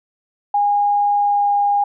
sine tone with pitch glide, 818 to 813.3 Hz, G#5 to G#5, -26 to -36 cents, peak -13 dBFS, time 0.54-1.84 s, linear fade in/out 5 ms, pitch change -10 cents, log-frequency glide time 1.16-1.53 s, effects none

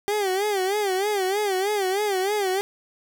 30% pulse tone with vibrato, 395.9 Hz, G4, 17 cents sharp, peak -19 dBFS, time 0.08-2.61 s, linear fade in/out 0 ms, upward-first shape sine, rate 3.2 Hz, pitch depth 120 cents each way, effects none

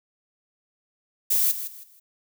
violet noise with echo, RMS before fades -21 dBFS, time 1.3-1.52 s, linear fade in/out 10 ms, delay 160 ms, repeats 3, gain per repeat -11 dB, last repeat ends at 2 s, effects none

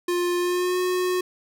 square tone with pitch glide, 352.5 to 364.1 Hz, F4 to F#4, +16 to -28 cents, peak -22 dBFS, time 0.08-1.21 s, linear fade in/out 5 ms, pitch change +56 cents, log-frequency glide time 0.37-0.79 s, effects none

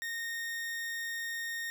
40% pulse tone, 1847 Hz, A#6, 16 cents flat, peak -34 dBFS, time 0.02-1.7 s, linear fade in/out 0 ms, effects none

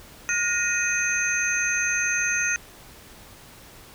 sine tone cluster, 1433 / 1864 / 2505 / 6270 Hz, F6 / A#6 / D#7 / G8, +44 / -1 / +11 / -1 cents, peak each -27 dBFS, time 0.29-2.56 s, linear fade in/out 0 ms, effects pink hiss -47 dBFS RMS until 3.94 s

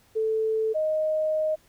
sine tone pair in turn, 440 / 622.3 Hz, A4 / D#5, 0 / 0 cents, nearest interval tritone, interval 600 cents, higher second, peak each -22 dBFS, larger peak neither, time 0.15-0.74 / 0.74-1.56 s, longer second, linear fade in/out 20 ms, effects pink hiss -60 dBFS RMS until 1.68 s

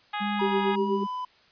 harmonic tone, 415.3 Hz, G#4, in tune, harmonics 2 / 3 / 4 / 5 / 6 / 7 / 8 / 9, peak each -31 / -35 / -37 / -39 / -41 / -42 / -43 / -44 dBFS, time 0.13-0.76 s, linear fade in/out 10 ms
sine tone with vibrato, 202 Hz, G#3, 48 cents flat, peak -28 dBFS, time 0.2-1.07 s, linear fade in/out 20 ms, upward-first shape sine, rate 1.9 Hz, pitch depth 28 cents each way
triangle tone with pitch glide, 960 to 1001.9 Hz, B5 to B5, -49 to +25 cents, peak -28 dBFS, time 0.39-1.25 s, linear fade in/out 5 ms, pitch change +74 cents, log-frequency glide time 0.78-1.07 s
sine tone with tremolo, 392 Hz, G4, in tune, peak -22 dBFS, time 0.41-1.04 s, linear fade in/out 10 ms, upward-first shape sine, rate 8.1 Hz, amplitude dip 75%
effects white hiss -59 dBFS RMS until 1.51 s + resampled to 11025 Hz

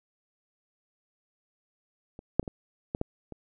clicks, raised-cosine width 2 ms, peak -29 / -7 / -30 / -21 / -16 / -15 / -27 dBFS, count 7, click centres 2.191 / 2.396 / 2.429 / 2.478 / 2.949 / 3.014 / 3.323 s, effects none

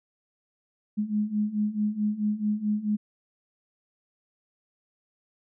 sine beating tone pair, 207.7 / 212.3 Hz, G#3 / G#3, 0 / +38 cents, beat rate 4.6 Hz, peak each -29 / -26 dBFS, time 0.97-2.97 s, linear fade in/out 20 ms, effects none

